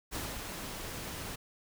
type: noise with ADSR envelope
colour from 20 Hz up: pink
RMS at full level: -37 dBFS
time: 0.11-1.36 s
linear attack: 35 ms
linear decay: 210 ms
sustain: -4 dB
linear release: 12 ms
effects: none